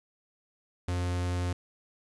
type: tone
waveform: 45% pulse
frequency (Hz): 89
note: F2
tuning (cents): +33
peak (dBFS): -28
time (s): 0.88-1.53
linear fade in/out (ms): 5
effects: resampled to 22050 Hz + 10-bit